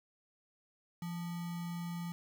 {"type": "tone with sample-and-hold", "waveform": "sine", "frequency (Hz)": 171.3, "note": "F3", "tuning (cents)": -33, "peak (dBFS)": -37, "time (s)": [1.02, 2.12], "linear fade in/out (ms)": 2, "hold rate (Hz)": 1050, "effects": []}